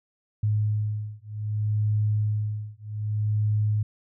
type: beating tone pair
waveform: sine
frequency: 105.7 / 106.34 Hz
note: G#2 / G#2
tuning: +31 / +41 cents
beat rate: 0.64 Hz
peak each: -26 dBFS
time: 0.43-3.83 s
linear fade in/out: 5 ms
effects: none